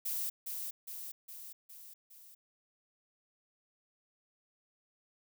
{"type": "noise with echo", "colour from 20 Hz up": "violet", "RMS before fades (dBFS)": -36, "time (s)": [0.05, 0.3], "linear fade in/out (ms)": 10, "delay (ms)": 410, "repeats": 5, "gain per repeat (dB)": -4, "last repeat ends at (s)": 2.35, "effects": []}